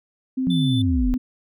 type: tone with pitch glide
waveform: sine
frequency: 260 to 253 Hz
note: C4 to B3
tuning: -11 to +42 cents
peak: -20 dBFS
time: 0.37-1.18 s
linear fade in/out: 10 ms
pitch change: -47 cents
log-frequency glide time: 0.92-0.99 s
type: linear sweep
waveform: sine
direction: down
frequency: 185 to 30.87 Hz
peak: -19 dBFS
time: 0.47-1.14 s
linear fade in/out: 0 ms
type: tone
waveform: triangle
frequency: 3520 Hz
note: A7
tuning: in tune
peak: -27 dBFS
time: 0.5-0.82 s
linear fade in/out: 5 ms
effects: none